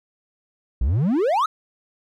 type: exponential sweep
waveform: triangle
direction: up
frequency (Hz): 52.6 to 1346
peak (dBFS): -15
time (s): 0.81-1.46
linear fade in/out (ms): 5
effects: none